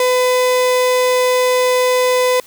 35% pulse tone, 503 Hz, B4, 32 cents sharp, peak -10 dBFS, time 0-2.4 s, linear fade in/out 2 ms, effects white hiss -44 dBFS RMS until 2.46 s

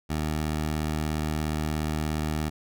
15% pulse tone, 77 Hz, D#2, 17 cents flat, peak -20 dBFS, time 0.09-2.5 s, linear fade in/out 20 ms, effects none

